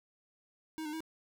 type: tone with pitch steps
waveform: square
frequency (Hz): 316.2 / 302.5 / 319.9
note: D#4 / D#4 / D#4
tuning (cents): +28 / -49 / +48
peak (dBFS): -38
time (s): 0.78-1.005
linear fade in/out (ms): 0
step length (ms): 75
effects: none